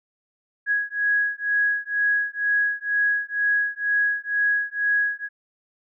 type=beating tone pair; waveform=sine; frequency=1661.2 / 1663.3 Hz; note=G#6 / G#6; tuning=0 / +2 cents; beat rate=2.1 Hz; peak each=-23 / -23 dBFS; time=0.66-5.29 s; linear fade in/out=50 ms; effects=none